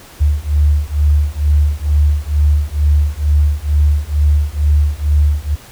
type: beating tone pair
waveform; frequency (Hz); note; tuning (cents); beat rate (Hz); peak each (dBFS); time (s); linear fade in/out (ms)
sine; 72.8 / 75; D2 / D2; -15 / +37; 2.2; -13; 0.2-5.56; 20
effects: pink hiss -39 dBFS RMS until 5.71 s